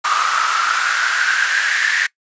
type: noise with high-pass filter sweep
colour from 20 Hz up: pink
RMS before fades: -17 dBFS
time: 0.04-2.07 s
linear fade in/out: 10 ms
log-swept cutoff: 1200 to 1800 Hz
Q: 8.8
effects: noise-tail reverb RT60 0.1 s tail -21 dB re dry + resampled to 16000 Hz

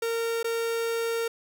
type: tone with dropouts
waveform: 45% pulse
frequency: 460.2 Hz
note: A#4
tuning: 22 cents flat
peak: -26 dBFS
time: 0.02-1.28 s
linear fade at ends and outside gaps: 5 ms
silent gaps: 0.43-0.443 s
effects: none

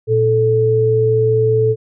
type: tone pair together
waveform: sine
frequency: 116.54 / 437.5 Hz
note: A#2 / A4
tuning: 0 / -10 cents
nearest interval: octave + major seventh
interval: 2290 cents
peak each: -16 / -12 dBFS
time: 0.07-1.76 s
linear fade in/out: 50 ms
effects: none

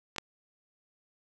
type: clicks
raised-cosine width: 0.2 ms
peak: -23 / -13 dBFS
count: 2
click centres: 0.162 / 0.183 s
effects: 9-bit

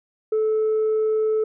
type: tone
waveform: sine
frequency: 435.2 Hz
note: A4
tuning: 19 cents flat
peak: -16 dBFS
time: 0.32-1.44 s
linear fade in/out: 5 ms
effects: tanh soft clip ceiling -16 dBFS

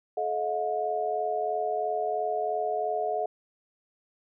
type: tone cluster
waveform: sine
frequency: 429.8 / 633 / 716 Hz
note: A4 / D#5 / F5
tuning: -41 / +30 / +43 cents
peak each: -32 / -31 / -29 dBFS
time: 0.17-3.26 s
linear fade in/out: 5 ms
effects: none

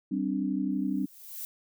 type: chord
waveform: sine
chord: G suspended fourth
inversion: none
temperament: equal with one note detuned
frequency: 194.19 / 261.6 / 293.7 Hz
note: G3 / C4 / D4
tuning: -16 / 0 / 0 cents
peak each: -31 dBFS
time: 0.11-1.06 s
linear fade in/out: 10 ms
type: noise with exponential growth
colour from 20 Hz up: violet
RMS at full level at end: -36 dBFS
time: 0.71-1.45 s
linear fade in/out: 0 ms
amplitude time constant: 160 ms
effects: none

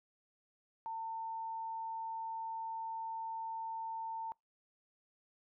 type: tone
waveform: sine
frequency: 900 Hz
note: A5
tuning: 39 cents sharp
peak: -38 dBFS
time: 0.86-4.32 s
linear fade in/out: 0 ms
effects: noise-tail reverb RT60 0.2 s tail -26 dB re dry

